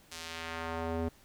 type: tone with band-pass filter sweep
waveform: square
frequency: 82.41 Hz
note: E2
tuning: in tune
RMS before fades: -37 dBFS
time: 0.11-1.09 s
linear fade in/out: 10 ms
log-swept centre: 6300 to 340 Hz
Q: 0.83
effects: pink hiss -61 dBFS RMS until 1.24 s